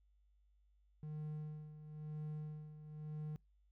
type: tone with tremolo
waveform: triangle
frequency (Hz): 152.4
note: D#3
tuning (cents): -36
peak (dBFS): -39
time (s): 1.03-3.36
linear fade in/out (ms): 0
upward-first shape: sine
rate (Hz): 1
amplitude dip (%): 70
effects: noise-tail reverb RT60 0.2 s tail -25 dB re dry + added 50 Hz sine -69 dBFS peak until 3.71 s